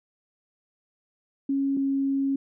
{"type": "tone pair in turn", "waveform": "sine", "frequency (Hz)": [275, 273.6], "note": ["C#4", "C#4"], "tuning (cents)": [-14, -23], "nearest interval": "unison", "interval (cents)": 9, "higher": "first", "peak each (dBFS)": -22, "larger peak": "neither", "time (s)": [[1.49, 1.77], [1.77, 2.36]], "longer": "second", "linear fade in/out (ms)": 5, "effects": []}